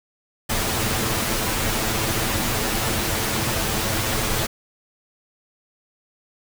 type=noise with comb filter; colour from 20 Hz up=pink; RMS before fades=-23 dBFS; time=0.49-4.47 s; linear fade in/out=10 ms; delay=9.1 ms; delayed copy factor=+0.65; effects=none